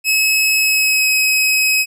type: tone with pitch glide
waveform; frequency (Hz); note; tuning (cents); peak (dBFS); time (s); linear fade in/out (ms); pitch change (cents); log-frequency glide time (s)
sawtooth; 2573 to 2546; E7 to D#7; -43 to +39; -9; 0.04-1.86; 50; -18; 0.58-1.13
effects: none